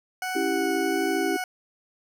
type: tone with vibrato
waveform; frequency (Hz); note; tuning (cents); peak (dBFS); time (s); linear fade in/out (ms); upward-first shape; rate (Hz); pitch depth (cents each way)
20% pulse; 740; F#5; 0; -23; 0.22-1.44; 2; sine; 1.5; 8
type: chord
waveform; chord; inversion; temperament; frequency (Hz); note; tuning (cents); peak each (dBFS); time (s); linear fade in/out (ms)
sine; C# diminished; none; equal; 277.2 / 329.6 / 392; C#4 / E4 / G4; 0 / 0 / 0; -30 / -27 / -27; 0.35-1.37; 10
effects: none